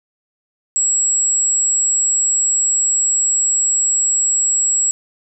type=tone; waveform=sine; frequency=7710 Hz; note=B8; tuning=43 cents flat; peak=-13 dBFS; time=0.76-4.91 s; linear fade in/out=0 ms; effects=none